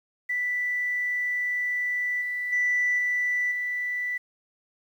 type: tone with level steps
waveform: sine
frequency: 1975.5 Hz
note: B6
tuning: in tune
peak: -24 / -27 / -20 / -22 / -26 dBFS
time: 0.29-4.18 s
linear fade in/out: 10 ms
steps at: 2.21 / 2.52 / 2.98 / 3.51 s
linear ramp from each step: 10 ms
effects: tanh soft clip ceiling -17 dBFS + 9-bit